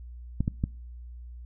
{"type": "clicks", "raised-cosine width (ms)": 5, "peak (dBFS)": -13, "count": 3, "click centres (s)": [0.406, 0.479, 0.639], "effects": ["noise-tail reverb RT60 0.5 s tail -25 dB re dry", "added 60 Hz sine -40 dBFS peak until 1.45 s"]}